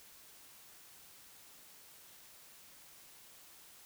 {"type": "silence", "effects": ["white hiss -58 dBFS RMS until 3.85 s"]}